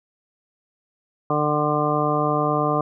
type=harmonic tone; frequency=149.4 Hz; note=D3; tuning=30 cents sharp; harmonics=1 / 2 / 3 / 4 / 5 / 7 / 8; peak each=-26 / -26 / -26 / -26 / -26 / -26 / -26 dBFS; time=1.3-2.81 s; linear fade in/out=2 ms; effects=none

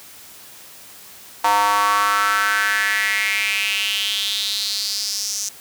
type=tone with high-pass filter sweep; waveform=square; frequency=102.2 Hz; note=G#2; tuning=27 cents flat; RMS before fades=-20 dBFS; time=1.44-5.49 s; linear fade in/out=5 ms; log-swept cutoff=890 to 6200 Hz; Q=4.9; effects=white hiss -42 dBFS RMS until 5.6 s + high-pass 60 Hz 12 dB/octave

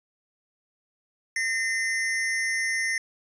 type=tone pair together; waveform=square; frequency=1833.5 / 2053 Hz; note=A#6 / C7; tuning=-29 / -33 cents; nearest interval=major second; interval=196 cents; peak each=-28 dBFS; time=1.36-2.98 s; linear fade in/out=2 ms; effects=resampled to 24000 Hz

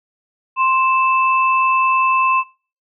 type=tone pair together; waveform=sine; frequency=1048.3 / 2637 Hz; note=C6 / E7; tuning=+3 / 0 cents; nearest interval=octave + major third; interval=1597 cents; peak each=-13 / -20 dBFS; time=0.56-2.44 s; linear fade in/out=50 ms; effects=noise-tail reverb RT60 0.4 s tail -23 dB re dry

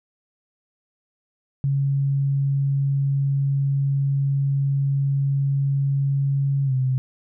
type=tone with pitch glide; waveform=sine; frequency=138.59 to 130.06 Hz; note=C#3 to C3; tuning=0 to -10 cents; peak=-18 dBFS; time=1.64-6.98 s; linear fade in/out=0 ms; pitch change=-110 cents; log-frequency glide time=6.65-6.73 s; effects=none

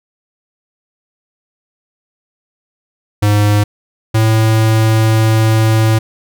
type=tone pair in turn; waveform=square; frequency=103.83 / 110.69 Hz; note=G#2 / A2; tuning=0 / +11 cents; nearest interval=minor second; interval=111 cents; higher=second; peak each=-9 dBFS; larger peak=neither; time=3.22-3.64 / 4.14-5.99 s; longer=second; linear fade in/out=10 ms; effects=none

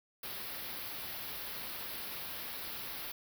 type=band-stop noise; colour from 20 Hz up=white; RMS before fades=-42 dBFS; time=0.23-3.12 s; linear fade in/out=5 ms; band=5100 to 11000 Hz; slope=48 dB/octave; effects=none

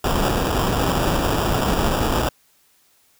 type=noise with sample-and-hold; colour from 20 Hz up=pink; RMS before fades=-20 dBFS; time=0.04-2.29 s; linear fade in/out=5 ms; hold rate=2100 Hz; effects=white hiss -59 dBFS RMS until 3.19 s

